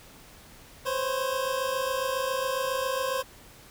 25% pulse tone pair together, 513 / 540.3 Hz, C5 / C#5, -34 / -44 cents, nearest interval minor second, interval 90 cents, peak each -26 dBFS, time 0.85-3.23 s, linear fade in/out 20 ms, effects pink hiss -51 dBFS RMS until 3.7 s

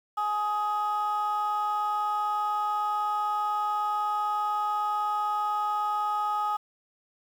triangle ring-modulated tone, 1046.5 Hz, C6, in tune, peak -19 dBFS, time 0.17-6.57 s, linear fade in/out 10 ms, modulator 208 Hz, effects tanh soft clip ceiling -20 dBFS + 9-bit

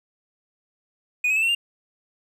triangle tone with pitch steps, 2476 / 2553 / 2632 / 2714 / 2799 Hz, D#7 / D#7 / E7 / E7 / F7, -9 / +44 / -3 / +50 / +3 cents, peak -17 dBFS, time 1.24-1.55 s, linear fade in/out 5 ms, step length 62 ms, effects none

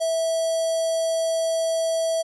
square tone with notch filter, 654 Hz, E5, 14 cents flat, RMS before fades -23 dBFS, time 0-2.23 s, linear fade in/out 20 ms, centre 2100 Hz, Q 0.7, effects resampled to 24000 Hz

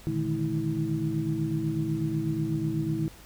sine tone cluster, 118.1 / 149.9 / 158 / 213.8 / 323.8 Hz, A#2 / D3 / D#3 / A3 / E4, +23 / +36 / +27 / -49 / -31 cents, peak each -35 / -31 / -32 / -36 / -30 dBFS, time 0.07-3.08 s, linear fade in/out 0 ms, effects added 50 Hz sine -51 dBFS peak until 3.25 s + pink hiss -51 dBFS RMS until 3.25 s

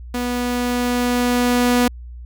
sawtooth tone with level ramp, 244.9 Hz, B3, 14 cents flat, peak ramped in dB -17 to -9 dBFS, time 0.14-1.88 s, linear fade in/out 5 ms, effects added 60 Hz sine -32 dBFS peak until 2.25 s

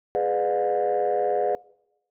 sine chord, G# diminished seventh, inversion none, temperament just, 415.3 / 498.4 / 598 / 717.6 Hz, G#4 / B4 / D5 / F5, 0 / +16 / +31 / +47 cents, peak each -25 / -25 / -26 / -25 dBFS, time 0.15-1.55 s, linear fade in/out 0 ms, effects noise-tail reverb RT60 0.9 s tail -24 dB re dry + tanh soft clip ceiling -15 dBFS

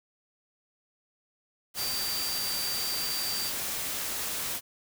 sine tone in noise, 4671 Hz, D8, 10 cents flat, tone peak -32 dBFS, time 1.76-3.52 s, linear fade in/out 50 ms, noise white, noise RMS -33 dBFS, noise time 1.74-4.61 s, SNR -2 dB, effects none

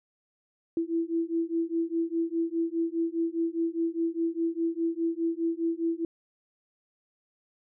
sine beating tone pair, 329.6 / 334.5 Hz, E4 / E4, 0 / +25 cents, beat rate 4.9 Hz, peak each -29 dBFS, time 0.77-6.05 s, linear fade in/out 2 ms, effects none

